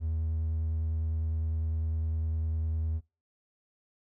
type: tone with vibrato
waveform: triangle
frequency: 79.9 Hz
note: D#2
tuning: 47 cents sharp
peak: -25 dBFS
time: 0-3.01 s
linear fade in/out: 50 ms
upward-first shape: sine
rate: 9.9 Hz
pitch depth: 12 cents each way
effects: noise-tail reverb RT60 0.3 s tail -26 dB re dry + tanh soft clip ceiling -22 dBFS